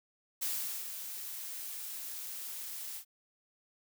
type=noise with ADSR envelope; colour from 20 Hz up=blue; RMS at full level=-34 dBFS; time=0.41-3.05 s; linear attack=15 ms; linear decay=430 ms; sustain=-8 dB; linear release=86 ms; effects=none